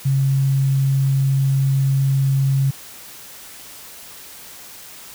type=tone; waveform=sine; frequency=135.8 Hz; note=C#3; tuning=35 cents flat; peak=-14 dBFS; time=0.05-2.71 s; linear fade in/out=10 ms; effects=white hiss -39 dBFS RMS until 5.14 s